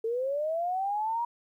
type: linear sweep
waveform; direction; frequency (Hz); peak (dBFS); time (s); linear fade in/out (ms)
sine; up; 440 to 957; -27; 0.04-1.25; 5
effects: 11-bit